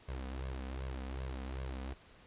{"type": "tone with flanger", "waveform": "sawtooth", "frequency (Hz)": 65.41, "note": "C2", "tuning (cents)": 0, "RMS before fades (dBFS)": -41, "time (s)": [0.08, 1.94], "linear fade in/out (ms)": 10, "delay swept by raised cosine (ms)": [1.8, 4.1], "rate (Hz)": 2.6, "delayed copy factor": 0.75, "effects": ["pink hiss -60 dBFS RMS until 2.26 s", "resampled to 8000 Hz"]}